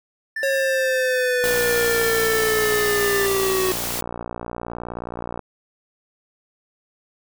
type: tone with vibrato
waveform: triangle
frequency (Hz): 1768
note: A6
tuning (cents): +8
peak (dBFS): -22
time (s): 0.36-3.26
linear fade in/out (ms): 5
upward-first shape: sine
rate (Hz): 19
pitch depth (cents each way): 8
type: linear sweep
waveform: square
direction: down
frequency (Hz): 547 to 370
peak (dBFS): -20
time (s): 0.43-3.72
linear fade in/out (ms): 2
type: noise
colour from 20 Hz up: white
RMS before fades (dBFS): -27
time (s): 1.44-4.01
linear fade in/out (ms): 0
type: click train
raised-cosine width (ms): 1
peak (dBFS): -16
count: 235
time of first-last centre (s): 1.44-5.393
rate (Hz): 59.2
effects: none